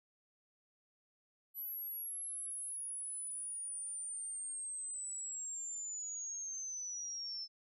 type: linear sweep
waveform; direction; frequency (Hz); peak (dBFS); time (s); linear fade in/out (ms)
sine; down; 11840 to 5274; -40; 1.54-7.48; 50
effects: none